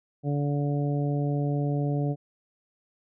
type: harmonic tone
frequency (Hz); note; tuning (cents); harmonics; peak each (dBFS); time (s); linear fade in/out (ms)
144.1; D3; -33; 1 / 2 / 3 / 4 / 5; -25 / -31 / -35 / -37 / -39; 0.23-2.16; 50
effects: none